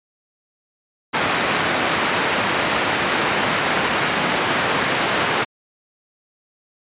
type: band-pass noise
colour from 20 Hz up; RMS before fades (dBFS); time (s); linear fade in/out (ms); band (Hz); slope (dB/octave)
white; -20; 1.13-5.45; 20; 130 to 2100; 12
effects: resampled to 8000 Hz